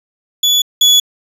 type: tone pair in turn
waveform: 35% pulse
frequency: 3428 / 3404 Hz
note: A7 / G#7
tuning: -46 / +42 cents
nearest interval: unison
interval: 12 cents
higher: first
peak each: -7 / -4 dBFS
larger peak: second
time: 0.43-0.62 / 0.81-1 s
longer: neither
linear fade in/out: 5 ms
effects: resampled to 32000 Hz